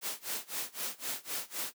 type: noise with tremolo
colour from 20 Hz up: white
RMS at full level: -35 dBFS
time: 0.01-1.74 s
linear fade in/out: 50 ms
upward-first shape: sine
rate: 3.9 Hz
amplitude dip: 95%
effects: high-pass 200 Hz 12 dB/octave